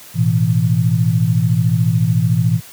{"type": "chord", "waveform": "sine", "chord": "A suspended second", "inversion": "none", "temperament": "just", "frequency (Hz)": [110, 123.75, 165], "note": ["A2", "B2", "E3"], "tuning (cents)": [0, 4, 2], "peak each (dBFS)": -16, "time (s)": [0.14, 2.61], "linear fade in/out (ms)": 50, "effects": ["white hiss -39 dBFS RMS until 2.72 s", "high-pass 60 Hz 12 dB/octave"]}